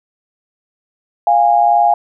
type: tone pair together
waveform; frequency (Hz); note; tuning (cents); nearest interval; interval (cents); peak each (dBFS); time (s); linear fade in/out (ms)
sine; 698.9 / 821; F5 / G#5; +1 / -20; minor third; 279; -11; 1.27-1.94; 2
effects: none